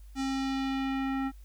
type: tone with low-pass filter sweep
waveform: square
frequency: 268.6 Hz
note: C4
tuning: 46 cents sharp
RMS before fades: -31 dBFS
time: 0.15-1.32 s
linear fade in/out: 50 ms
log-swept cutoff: 7100 to 1600 Hz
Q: 1.3
effects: added 50 Hz sine -46 dBFS peak until 1.44 s + white hiss -66 dBFS RMS until 1.44 s